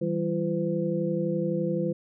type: tone cluster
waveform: sine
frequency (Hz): 161.9 / 193.7 / 341.7 / 507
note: E3 / G3 / F4 / B4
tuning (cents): -31 / -20 / -38 / +45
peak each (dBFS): -30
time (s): 0.01-1.93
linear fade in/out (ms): 10
effects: none